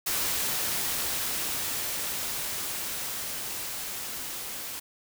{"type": "noise with level ramp", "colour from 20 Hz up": "white", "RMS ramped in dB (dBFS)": [-28, -37], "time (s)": [0.06, 4.8], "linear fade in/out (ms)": 10, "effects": []}